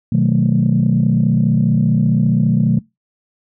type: chord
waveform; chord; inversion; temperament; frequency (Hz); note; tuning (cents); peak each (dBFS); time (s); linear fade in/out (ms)
sine; B dominant seventh; none; equal with one note detuned; 125.85 / 155.56 / 185 / 220; B2 / D#3 / F#3 / A3; +33 / 0 / 0 / 0; -16; 0.12-2.79; 5
effects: noise-tail reverb RT60 0.2 s tail -23 dB re dry + tanh soft clip ceiling -4 dBFS